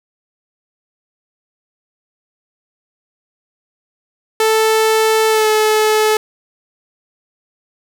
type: tone with pitch glide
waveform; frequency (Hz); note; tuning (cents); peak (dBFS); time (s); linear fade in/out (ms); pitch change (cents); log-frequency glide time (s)
sawtooth; 440 to 431.2; A4 to A4; 0 to -35; -7; 4.4-6.17; 2; -35; 5.29-5.48
effects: none